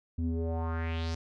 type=tone with low-pass filter sweep; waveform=square; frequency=82 Hz; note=E2; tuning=9 cents flat; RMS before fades=-32 dBFS; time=0.18-1.15 s; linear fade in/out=5 ms; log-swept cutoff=190 to 5900 Hz; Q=3.2; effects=none